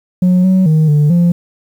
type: tone with pitch steps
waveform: sine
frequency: 181.6 / 187.4 / 156.5 / 148.2 / 173.1 Hz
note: F#3 / F#3 / D#3 / D3 / F3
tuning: -32 / +22 / +10 / +16 / -15 cents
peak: -4 dBFS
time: 0.22-1.32 s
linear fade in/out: 5 ms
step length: 220 ms
effects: tanh soft clip ceiling -6 dBFS + 7-bit